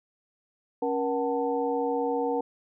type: tone cluster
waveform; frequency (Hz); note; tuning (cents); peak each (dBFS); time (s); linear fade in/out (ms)
sine; 276.8 / 476.2 / 749 / 884; C#4 / A#4 / F#5 / A5; -2 / +37 / +21 / +8; -31 / -27 / -33 / -33; 0.82-2.41; 5
effects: none